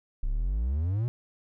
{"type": "exponential sweep", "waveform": "triangle", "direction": "up", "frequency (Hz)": [30.24, 125.2], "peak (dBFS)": -23, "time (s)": [0.23, 1.08], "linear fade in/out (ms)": 0, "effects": []}